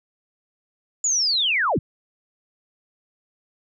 sine linear sweep, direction down, 7030 to 61.74 Hz, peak -18 dBFS, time 1.04-1.79 s, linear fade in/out 5 ms, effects none

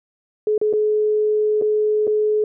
sine tone with dropouts, 425.7 Hz, G#4, 43 cents sharp, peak -15 dBFS, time 0.47-2.44 s, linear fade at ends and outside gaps 2 ms, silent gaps 0.579-0.614 / 0.728-0.735 / 1.614-1.621 / 2.07-2.076 s, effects none

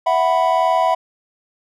triangle chord, E suspended second, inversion none, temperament just, 659.3 / 741.7 / 988.9 Hz, E5 / F#5 / B5, 0 / +4 / +2 cents, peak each -16 dBFS, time 0.06-0.95 s, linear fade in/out 10 ms, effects none

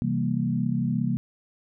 sine chord, C dominant seventh, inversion none, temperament equal, 130.81 / 164.81 / 196 / 233.1 Hz, C3 / E3 / G3 / Bb3, 0 / 0 / 0 / 0 cents, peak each -28 / -29 / -29 / -27 dBFS, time 0.02-1.17 s, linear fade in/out 0 ms, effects none

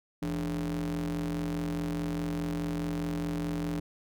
square ring-modulated tone, 63.1 Hz, B1, 38 cents sharp, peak -28 dBFS, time 0.22-3.8 s, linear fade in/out 5 ms, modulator 230 Hz, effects none

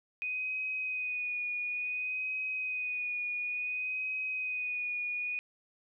sine tone with vibrato, 2489 Hz, D#7, in tune, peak -32 dBFS, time 0.22-5.39 s, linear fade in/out 0 ms, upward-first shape sine, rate 0.57 Hz, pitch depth 27 cents each way, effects none

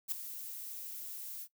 violet noise with ADSR envelope, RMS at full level -32 dBFS, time 0.08-1.48 s, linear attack 40 ms, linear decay 4 ms, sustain -12 dB, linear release 57 ms, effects noise-tail reverb RT60 0.1 s tail -18 dB re dry

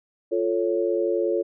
sine chord, F augmented, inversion none, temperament equal, 349.2 / 440 / 554.4 Hz, F4 / A4 / C#5, 0 / 0 / 0 cents, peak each -24 / -25 / -26 dBFS, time 0.31-1.43 s, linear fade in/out 20 ms, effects none

